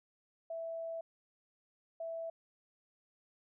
sine tone bursts at uneven times, 659.3 Hz, E5, in tune, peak -38 dBFS, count 2, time 0.5-1.01 / 2-2.3 s, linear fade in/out 5 ms, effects none

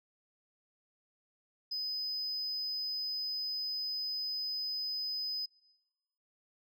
sine tone, 5020 Hz, D#8, 15 cents sharp, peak -32 dBFS, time 1.71-5.46 s, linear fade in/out 10 ms, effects noise-tail reverb RT60 1.0 s tail -25 dB re dry + tanh soft clip ceiling -32 dBFS

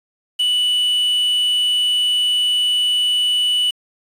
triangle tone with quantisation, 2960 Hz, F#7, in tune, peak -13 dBFS, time 0.39-3.71 s, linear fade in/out 10 ms, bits 6, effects resampled to 32000 Hz

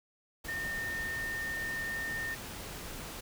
sine tone in noise, 1820 Hz, A#6, 42 cents flat, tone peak -34 dBFS, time 0.48-2.35 s, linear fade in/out 10 ms, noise pink, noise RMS -43 dBFS, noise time 0.44-3.21 s, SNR +6 dB, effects none

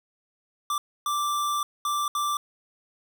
square tone bursts at uneven times, 1174.7 Hz, D6, in tune, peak -25 dBFS, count 4, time 0.7-0.78 / 1.06-1.63 / 1.85-2.08 / 2.15-2.37 s, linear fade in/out 2 ms, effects none

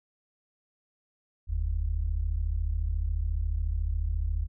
sine tone pair together, 43.65 / 77.78 Hz, F1 / D#2, 0 / 0 cents, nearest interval minor seventh, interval 1000 cents, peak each -28 / -29 dBFS, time 1.47-4.48 s, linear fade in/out 50 ms, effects none

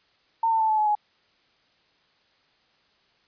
sine tone with pitch steps, 909 / 894.4 / 880.1 / 865.9 / 852.1 / 838.4 Hz, A#5 / A5 / A5 / A5 / G#5 / G#5, -44 / +28 / 0 / -28 / +44 / +16 cents, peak -19 dBFS, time 0.43-0.952 s, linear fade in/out 5 ms, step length 87 ms, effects white hiss -64 dBFS RMS until 3.27 s + resampled to 11025 Hz

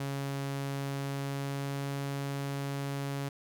sawtooth tone with pitch glide, 138.59 to 139.55 Hz, C#3 to C#3, 0 to +12 cents, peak -29 dBFS, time 0-3.29 s, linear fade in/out 5 ms, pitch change +12 cents, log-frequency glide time 0.87-1.92 s, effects none

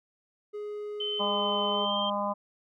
triangle tone, 417.1 Hz, G#4, 7 cents sharp, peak -32 dBFS, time 0.53-1.86 s, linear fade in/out 20 ms
sine tone with pitch glide, 3067 to 3159 Hz, G7 to G7, -38 to +13 cents, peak -30 dBFS, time 1-2.1 s, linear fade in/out 5 ms, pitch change +51 cents, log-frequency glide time 1.72-1.94 s
harmonic tone, 203.3 Hz, G#3, 37 cents flat, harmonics 1 / 3 / 4 / 5 / 6, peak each -35 / -32 / -36 / -31 / -39 dBFS, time 1.19-2.34 s, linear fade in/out 20 ms
effects none

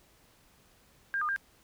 sine tone with pitch steps, 1602 / 1216 / 1598 Hz, G6 / D#6 / G6, +37 / -40 / +33 cents, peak -28 dBFS, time 1.14-1.362 s, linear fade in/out 0 ms, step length 74 ms, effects pink hiss -63 dBFS RMS until 1.63 s

